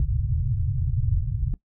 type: low-pass noise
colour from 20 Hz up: white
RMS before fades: -24 dBFS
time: 0-1.54 s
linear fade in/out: 2 ms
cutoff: 140 Hz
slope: 96 dB/octave
effects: noise-tail reverb RT60 0.1 s tail -18 dB re dry